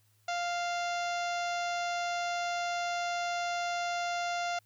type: harmonic tone with a mistuned harmonic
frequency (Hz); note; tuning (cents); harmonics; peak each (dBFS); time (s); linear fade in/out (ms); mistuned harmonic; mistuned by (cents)
698.5; F5; 0; 1 / 2 / 3 / 4 / 5 / 6 / 7 / 8 / 9 / 10; -32 / -38 / -42 / -44 / -46 / -48 / -49 / -50 / -51 / -52; 0.28-4.59; 5; 4; -21
effects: added 105 Hz sine -67 dBFS peak until 4.65 s + white hiss -71 dBFS RMS until 4.65 s